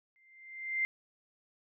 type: tone with exponential growth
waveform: sine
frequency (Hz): 2090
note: C7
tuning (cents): -2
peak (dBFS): -26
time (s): 0.16-0.85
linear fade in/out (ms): 0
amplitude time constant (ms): 150
effects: none